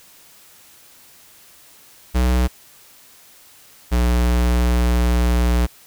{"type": "tone pair in turn", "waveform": "square", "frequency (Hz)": [62.2, 60.19], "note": ["B1", "B1"], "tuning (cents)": [13, -44], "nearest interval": "minor second", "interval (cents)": 57, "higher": "first", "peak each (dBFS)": -15, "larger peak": "neither", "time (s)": [[2.14, 2.48], [3.91, 5.67]], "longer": "second", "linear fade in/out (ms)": 20, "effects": ["white hiss -48 dBFS RMS until 5.86 s"]}